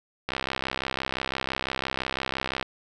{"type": "click train", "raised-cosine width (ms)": 0.3, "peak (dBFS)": -11, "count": 155, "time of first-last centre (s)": [0.29, 2.627], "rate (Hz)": 65.9, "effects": []}